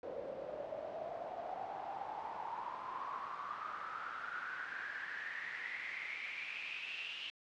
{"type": "noise with band-pass filter sweep", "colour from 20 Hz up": "pink", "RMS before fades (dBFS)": -44, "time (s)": [0.03, 7.3], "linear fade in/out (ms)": 0, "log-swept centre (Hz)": [510, 2900], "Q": 8.7, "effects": ["low-pass 5000 Hz 12 dB/octave"]}